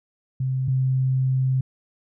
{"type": "tone pair in turn", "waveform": "sine", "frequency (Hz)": [130.81, 130.81], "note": ["C3", "C3"], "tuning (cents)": [0, 0], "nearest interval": "unison", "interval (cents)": 0, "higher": "neither", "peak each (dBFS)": [-21, -18], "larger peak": "second", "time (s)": [[0.4, 0.68], [0.68, 1.61]], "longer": "second", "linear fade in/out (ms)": 5, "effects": []}